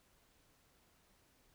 silence, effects pink hiss -71 dBFS RMS until 1.54 s

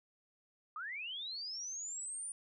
sine linear sweep, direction up, 1174.7 to 9430 Hz, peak -40 dBFS, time 0.76-2.32 s, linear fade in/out 2 ms, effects none

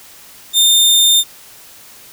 sawtooth tone, 3619 Hz, A7, 48 cents sharp, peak -5 dBFS, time 0.53-1.24 s, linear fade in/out 50 ms, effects white hiss -40 dBFS RMS until 2.12 s

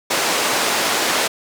pink band-pass noise, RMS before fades -19 dBFS, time 0.1-1.28 s, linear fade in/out 10 ms, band 420 to 9500 Hz, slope 12 dB/octave, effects none

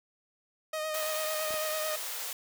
sawtooth tone with vibrato, 622.3 Hz, D#5, in tune, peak -28 dBFS, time 0.73-1.96 s, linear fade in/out 5 ms, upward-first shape sine, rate 9 Hz, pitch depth 23 cents each way
white high-pass noise, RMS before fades -37 dBFS, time 0.94-2.33 s, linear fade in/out 2 ms, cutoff 430 Hz, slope 96 dB/octave
clicks, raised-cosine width 1 ms, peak -29 dBFS, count 2, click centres 1.507 / 1.541 s
effects none

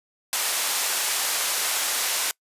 white band-pass noise, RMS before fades -25 dBFS, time 0.33-2.31 s, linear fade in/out 0 ms, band 550 to 12000 Hz, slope 12 dB/octave, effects noise-tail reverb RT60 0.1 s tail -25 dB re dry + resampled to 32000 Hz

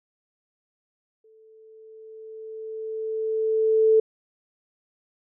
sine tone with exponential growth, 440 Hz, A4, in tune, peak -13 dBFS, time 1.24-4 s, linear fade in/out 5 ms, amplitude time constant 600 ms, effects none

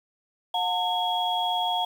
sine tone cluster, 719 / 902 / 3318 Hz, F#5 / A5 / G#7, -50 / +43 / -2 cents, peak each -27 / -28 / -28 dBFS, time 0.54-1.85 s, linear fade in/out 5 ms, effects 8-bit

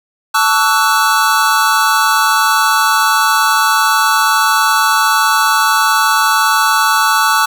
square chord, F# minor seventh, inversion first, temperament equal with one note detuned, 880 / 1129.4 / 1318.5 / 1480 Hz, A5 / C#6 / E6 / F#6, 0 / +32 / 0 / 0 cents, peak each -16 dBFS, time 0.34-7.46 s, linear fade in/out 10 ms, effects none

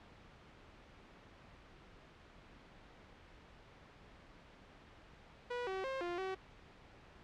sawtooth tone with pitch steps, 488 / 380.8 / 532 / 349.4 / 379.6 Hz, B4 / F#4 / C5 / F4 / F#4, -21 / +50 / +29 / +1 / +44 cents, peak -34 dBFS, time 5.5-6.35 s, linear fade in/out 10 ms, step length 170 ms, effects pink hiss -59 dBFS RMS until 7.23 s + low-pass 3000 Hz 12 dB/octave

